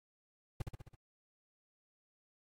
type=noise with echo; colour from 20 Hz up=brown; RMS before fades=-35 dBFS; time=0.6-0.62 s; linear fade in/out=5 ms; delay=66 ms; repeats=5; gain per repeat=-4 dB; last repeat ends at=0.95 s; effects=AAC 48 kbps